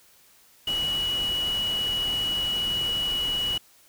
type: tone in noise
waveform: sine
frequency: 2928 Hz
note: F#7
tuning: 19 cents flat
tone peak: -24 dBFS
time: 0.67-3.58 s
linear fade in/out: 5 ms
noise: pink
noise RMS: -37 dBFS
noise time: 0.67-3.58 s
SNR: +10 dB
effects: white hiss -57 dBFS RMS until 3.88 s